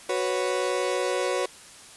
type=chord; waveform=35% pulse; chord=F# suspended fourth; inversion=none; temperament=equal; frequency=370 / 493.9 / 554.4 Hz; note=F#4 / B4 / C#5; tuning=0 / 0 / 0 cents; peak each=-27 dBFS; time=0.09-1.46 s; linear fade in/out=5 ms; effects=white hiss -47 dBFS RMS until 1.96 s + resampled to 24000 Hz